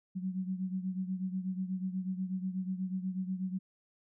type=beating tone pair; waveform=sine; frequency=185 / 193.2 Hz; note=F#3 / G3; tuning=0 / -25 cents; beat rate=8.2 Hz; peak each=-34 / -39 dBFS; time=0.15-3.59 s; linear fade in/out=20 ms; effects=none